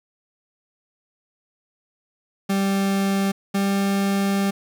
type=tone pair in turn; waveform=40% pulse; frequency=196 / 197.48 Hz; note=G3 / G3; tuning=0 / +13 cents; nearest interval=unison; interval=13 cents; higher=second; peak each=-18 dBFS; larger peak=neither; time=2.49-3.32 / 3.54-4.51 s; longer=second; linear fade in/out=10 ms; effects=9-bit